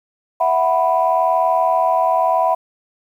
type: chord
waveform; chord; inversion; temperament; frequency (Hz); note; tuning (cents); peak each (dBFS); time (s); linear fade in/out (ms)
sine; E suspended second; none; equal; 659.3 / 740 / 987.8; E5 / F#5 / B5; 0 / 0 / 0; -17; 0.4-2.55; 10
effects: tanh soft clip ceiling -4 dBFS + 8-bit